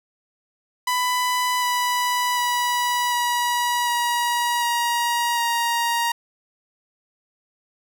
sawtooth tone with pitch steps, 996 / 986.3 / 976.6 / 967.1 / 957.6 / 948.3 / 939 Hz, B5 / B5 / B5 / B5 / A#5 / A#5 / A#5, +14 / -3 / -20 / -37 / +46 / +29 / +12 cents, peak -16 dBFS, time 0.87-6.12 s, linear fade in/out 5 ms, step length 750 ms, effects none

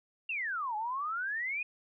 sine exponential two-way sweep, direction down then up, 2812 to 830.6 to 2523 Hz, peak -32 dBFS, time 0.29-1.63 s, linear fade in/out 5 ms, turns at 0.76 s, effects none

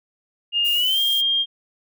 sine tone with pitch glide, 2830 to 3213 Hz, F7 to G7, +22 to +42 cents, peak -17 dBFS, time 0.52-1.46 s, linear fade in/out 50 ms, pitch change +220 cents, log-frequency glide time 0.74-1 s
violet noise, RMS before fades -31 dBFS, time 0.64-1.22 s, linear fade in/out 20 ms
effects none

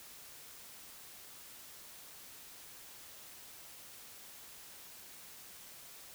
silence, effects white hiss -53 dBFS RMS until 6.14 s

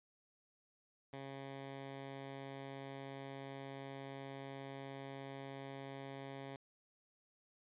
10% pulse tone, 136.7 Hz, C#3, 24 cents flat, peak -38 dBFS, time 1.13-6.56 s, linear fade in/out 2 ms, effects resampled to 8000 Hz

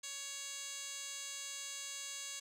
10% pulse tone with band-pass filter, 558 Hz, C#5, 11 cents sharp, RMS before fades -45 dBFS, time 0.03-2.4 s, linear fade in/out 10 ms, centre 6000 Hz, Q 6.4, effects none

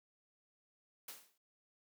white noise with exponential decay, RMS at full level -45 dBFS, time 1.08-1.38 s, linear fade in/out 5 ms, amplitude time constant 65 ms, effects high-pass 200 Hz 12 dB/octave

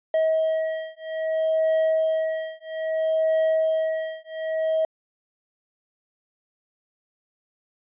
triangle beating tone pair, 638 / 638.61 Hz, D#5 / D#5, +43 / +45 cents, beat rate 0.61 Hz, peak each -22 dBFS, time 0.14-4.85 s, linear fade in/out 2 ms, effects resampled to 8000 Hz

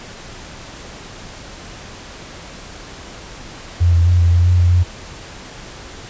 sine tone with pitch steps, 86.9 / 85 / 88.5 / 85.8 / 87 / 89.3 / 87.8 / 88.7 Hz, F2 / F2 / F2 / F2 / F2 / F2 / F2 / F2, -8 / -46 / +23 / -30 / -6 / +39 / +10 / +27 cents, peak -9 dBFS, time 3.8-4.84 s, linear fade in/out 20 ms, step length 130 ms, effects pink hiss -35 dBFS RMS until 6.09 s + resampled to 16000 Hz

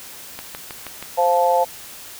click train, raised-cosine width 0.3 ms, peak -15 dBFS, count 5, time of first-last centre 0.39-1.026 s, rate 6.29 Hz
sine chord, F major, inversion second, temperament just, 523.8 / 698.5 / 873.1 Hz, C5 / F5 / A5, +2 / 0 / -14 cents, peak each -18 / -19 / -18 dBFS, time 1.17-1.65 s, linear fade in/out 20 ms
effects white hiss -38 dBFS RMS until 2.19 s

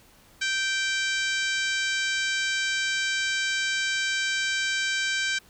harmonic tone, 780 Hz, G5, 9 cents flat, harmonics 2 / 3 / 4 / 5 / 6 / 7 / 8 / 9 / 10, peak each -27 / -31 / -33 / -35 / -37 / -38 / -39 / -40 / -41 dBFS, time 0.41-5.39 s, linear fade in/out 10 ms, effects pink hiss -56 dBFS RMS until 5.49 s

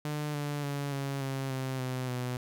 sawtooth tone with pitch steps, 149.4 / 145.65 / 142 / 138.43 / 134.96 / 131.57 / 128.27 / 125.05 Hz, D3 / D3 / C#3 / C#3 / C#3 / C3 / C3 / B2, +30 / -14 / +42 / -2 / -46 / +10 / -34 / +22 cents, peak -28 dBFS, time 0.05-2.37 s, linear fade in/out 2 ms, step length 290 ms, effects none

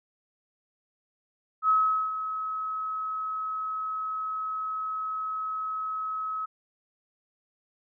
sine tone with ADSR envelope, 1283 Hz, E6, 47 cents flat, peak -18 dBFS, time 1.62-6.46 s, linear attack 70 ms, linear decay 420 ms, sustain -11 dB, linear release 13 ms, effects none

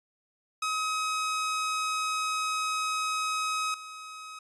sawtooth tone with level steps, 1270 Hz, D#6, 35 cents sharp, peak -24 / -37 dBFS, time 0.62-4.39 s, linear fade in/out 5 ms, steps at 3.74 s, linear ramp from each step 2 ms, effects resampled to 24000 Hz

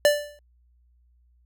square tone with exponential decay, 587.3 Hz, D5, in tune, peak -13 dBFS, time 0.05-0.39 s, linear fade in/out 1 ms, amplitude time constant 72 ms, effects added 60 Hz sine -58 dBFS peak until 1.45 s

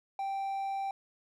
triangle tone, 783 Hz, G5, 2 cents flat, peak -30 dBFS, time 0.19-0.91 s, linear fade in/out 2 ms, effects none

